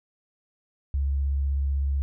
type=tone with vibrato; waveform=sine; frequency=69.3 Hz; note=C#2; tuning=in tune; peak=-22 dBFS; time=0.94-2.02 s; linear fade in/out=0 ms; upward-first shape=sine; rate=16 Hz; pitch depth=19 cents each way; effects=none